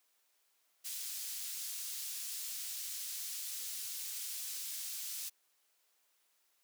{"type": "high-pass noise", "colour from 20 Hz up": "pink", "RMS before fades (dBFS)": -42, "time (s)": [0.84, 5.3], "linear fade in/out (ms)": 20, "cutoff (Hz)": 5200, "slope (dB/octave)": 12, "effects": ["white hiss -75 dBFS RMS until 6.63 s", "high-pass 400 Hz 12 dB/octave"]}